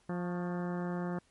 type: harmonic tone with a mistuned harmonic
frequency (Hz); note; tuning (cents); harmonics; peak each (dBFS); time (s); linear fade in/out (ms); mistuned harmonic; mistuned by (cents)
176.4; F3; +18; 1 / 2 / 3 / 4 / 5 / 6 / 7 / 8 / 9 / 10; -34 / -40 / -44 / -46 / -48 / -50 / -51 / -52 / -53 / -54; 0.09-1.19; 5; 6; +68
effects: pink hiss -69 dBFS RMS until 1.3 s + MP3 48 kbps